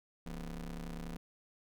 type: ring-modulated tone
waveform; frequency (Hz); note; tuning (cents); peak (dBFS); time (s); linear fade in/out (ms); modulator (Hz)
30% pulse; 74.5; D2; +25; -35; 0.26-1.17; 5; 96.6
effects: none